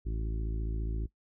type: harmonic tone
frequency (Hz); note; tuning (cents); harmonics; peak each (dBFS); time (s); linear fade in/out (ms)
54.7; A1; -9; 1 / 2 / 3 / 4 / 5 / 6 / 7; -31 / -41 / -46 / -51 / -48 / -47 / -50; 0.05-1.07; 20
effects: noise-tail reverb RT60 0.1 s tail -17 dB re dry